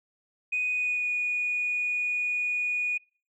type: tone with pitch glide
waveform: sine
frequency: 2489 to 2460 Hz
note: D#7 to D#7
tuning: 0 to -20 cents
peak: -24 dBFS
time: 0.52-2.98 s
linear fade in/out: 10 ms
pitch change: -20 cents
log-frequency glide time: 0.71-1.1 s
effects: noise-tail reverb RT60 0.4 s tail -24 dB re dry + tanh soft clip ceiling -20 dBFS